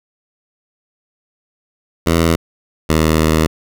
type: tone pair in turn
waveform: 10% pulse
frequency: 82.8 / 79.02 Hz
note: E2 / D#2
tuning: +8 / +27 cents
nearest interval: minor second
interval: 81 cents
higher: first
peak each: -3 dBFS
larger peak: neither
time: 2.06-2.36 / 2.89-3.47 s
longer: second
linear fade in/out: 10 ms
effects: none